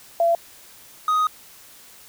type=tone pair in turn; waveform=sine / triangle; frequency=677 / 1250.3 Hz; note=E5 / D#6; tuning=+46 / +8 cents; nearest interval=major seventh; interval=1062 cents; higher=second; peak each=-15 dBFS; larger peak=neither; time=0.2-0.35 / 1.08-1.27 s; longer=second; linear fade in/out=2 ms; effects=white hiss -47 dBFS RMS until 2.08 s